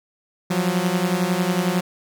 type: beating tone pair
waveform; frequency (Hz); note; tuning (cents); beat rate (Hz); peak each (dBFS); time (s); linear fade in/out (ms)
sawtooth; 174.61 / 185.61; F3 / F#3; 0 / +6; 11; -18 / -18; 0.5-1.81; 10
effects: none

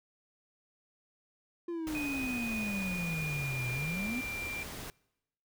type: exponential two-way sweep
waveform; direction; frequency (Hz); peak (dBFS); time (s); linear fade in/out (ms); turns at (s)
triangle; down then up; 348.9 to 121.3 to 263.6; -32; 1.68-4.21; 5; 3.7
type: noise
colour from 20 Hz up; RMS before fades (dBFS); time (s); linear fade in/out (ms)
pink; -43; 1.87-4.9; 0
type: tone with pitch glide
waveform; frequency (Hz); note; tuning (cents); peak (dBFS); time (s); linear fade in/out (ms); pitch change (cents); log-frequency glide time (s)
sine; 2491 to 2370; D#7 to D7; +1 to +15; -36; 1.95-4.63; 0; -86; 2.39-4.1
effects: noise-tail reverb RT60 0.9 s tail -25 dB re dry

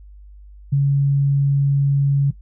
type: tone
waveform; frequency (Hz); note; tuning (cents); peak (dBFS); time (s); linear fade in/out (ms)
sine; 140; C#3; +18; -13; 0.72-2.31; 10
effects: noise-tail reverb RT60 0.1 s tail -17 dB re dry + added 50 Hz sine -39 dBFS peak until 2.41 s

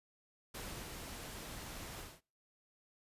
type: noise with ADSR envelope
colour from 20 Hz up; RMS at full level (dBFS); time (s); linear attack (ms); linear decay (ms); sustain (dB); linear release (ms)
pink; -45; 0.54-2.21; 10; 300; -2; 220
effects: noise-tail reverb RT60 0.4 s tail -26 dB re dry + resampled to 32000 Hz

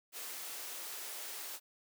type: high-pass noise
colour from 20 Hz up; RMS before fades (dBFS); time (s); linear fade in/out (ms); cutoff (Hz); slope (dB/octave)
white; -44; 0.12-1.6; 50; 320; 24
effects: none

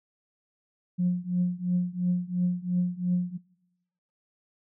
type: tone with tremolo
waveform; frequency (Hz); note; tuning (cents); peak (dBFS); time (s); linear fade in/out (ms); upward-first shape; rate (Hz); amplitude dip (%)
sine; 178.7; F3; +40; -19; 0.98-3.38; 20; triangle; 2.9; 95
effects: noise-tail reverb RT60 1.0 s tail -25 dB re dry + tanh soft clip ceiling -17 dBFS

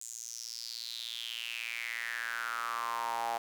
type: tone with high-pass filter sweep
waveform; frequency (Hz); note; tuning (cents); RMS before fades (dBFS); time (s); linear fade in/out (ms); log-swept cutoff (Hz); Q
sawtooth; 116.54; A#2; 0; -38; 0.01-3.38; 5; 7400 to 760; 6.4
effects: 10-bit

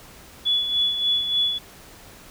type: tone with tremolo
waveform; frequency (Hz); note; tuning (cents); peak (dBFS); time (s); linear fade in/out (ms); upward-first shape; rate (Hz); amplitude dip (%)
sine; 3417; G#7; +49; -17; 0.45-1.59; 20; sine; 3.4; 55
effects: pink hiss -46 dBFS RMS until 2.3 s

